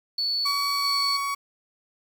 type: tone with tremolo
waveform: sine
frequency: 4445 Hz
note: C#8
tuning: 4 cents sharp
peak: -23 dBFS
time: 0.18-1.17 s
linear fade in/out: 5 ms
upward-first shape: square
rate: 1.5 Hz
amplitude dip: 30%
type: tone with pitch glide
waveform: 35% pulse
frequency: 1133 to 1123.2 Hz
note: C#6 to C#6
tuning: +37 to +22 cents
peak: -24 dBFS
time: 0.45-1.35 s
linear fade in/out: 10 ms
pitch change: -15 cents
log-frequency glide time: 0.75-1 s
effects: 8-bit